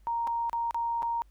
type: tone with dropouts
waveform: sine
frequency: 932.3 Hz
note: A#5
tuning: in tune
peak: -27 dBFS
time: 0.07-1.22 s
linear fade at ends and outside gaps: 0 ms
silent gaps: 0.271-0.275 / 0.496-0.53 / 0.709-0.745 / 1.022-1.029 s
effects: added 50 Hz sine -55 dBFS peak until 1.3 s + pink hiss -72 dBFS RMS until 1.3 s